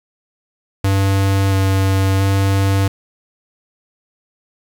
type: tone with pitch steps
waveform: square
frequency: 97.6 / 96.4 / 97.7 Hz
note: G2 / G2 / G2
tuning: -7 / -28 / -5 cents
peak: -13 dBFS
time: 0.84-2.88 s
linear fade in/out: 5 ms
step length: 680 ms
effects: 7-bit